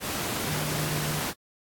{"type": "tone in noise", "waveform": "sine", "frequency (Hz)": 150.8, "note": "D3", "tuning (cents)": 46, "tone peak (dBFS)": -29, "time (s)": [0.46, 1.23], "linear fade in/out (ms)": 50, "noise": "pink", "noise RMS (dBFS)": -30, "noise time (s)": [0, 1.34], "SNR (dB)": -2, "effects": ["high-pass 100 Hz 12 dB/octave", "AAC 64 kbps"]}